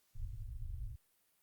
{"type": "low-pass noise", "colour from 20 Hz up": "pink", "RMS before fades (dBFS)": -43, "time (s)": [0.15, 0.96], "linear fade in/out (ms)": 10, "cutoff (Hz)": 120, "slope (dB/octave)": 96, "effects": ["white hiss -75 dBFS RMS until 1.42 s", "Opus 48 kbps"]}